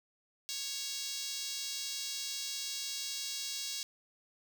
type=tone with high-pass filter; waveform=5% pulse; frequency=554.4 Hz; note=C#5; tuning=in tune; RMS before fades=-39 dBFS; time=0.49-3.83 s; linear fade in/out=0 ms; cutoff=4200 Hz; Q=1; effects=none